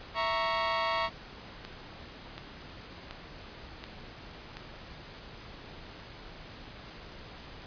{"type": "chord", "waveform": "sawtooth", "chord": "A# diminished", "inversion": "second", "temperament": "equal", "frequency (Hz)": [659.3, 932.3, 1108.7], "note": ["E5", "A#5", "C#6"], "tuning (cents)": [0, 0, 0], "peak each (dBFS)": [-29, -29, -28], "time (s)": [0.14, 1.1], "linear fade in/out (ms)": 50}
{"type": "click train", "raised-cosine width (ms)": 0.2, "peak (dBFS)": -23, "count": 5, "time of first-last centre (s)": [1.65, 4.57], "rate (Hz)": 1.37}
{"effects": ["pink hiss -47 dBFS RMS until 7.66 s", "resampled to 11025 Hz"]}